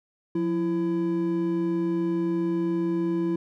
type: tone pair together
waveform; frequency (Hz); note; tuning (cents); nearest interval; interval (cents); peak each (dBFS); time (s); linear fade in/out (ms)
triangle; 176.98 / 334.1; F3 / E4; +23 / +23; major seventh; 1100; -27 / -22; 0.35-3.36; 5
effects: none